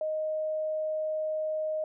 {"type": "tone", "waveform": "sine", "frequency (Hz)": 622.3, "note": "D#5", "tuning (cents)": 0, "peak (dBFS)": -28, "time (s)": [0.01, 1.84], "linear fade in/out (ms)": 2, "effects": []}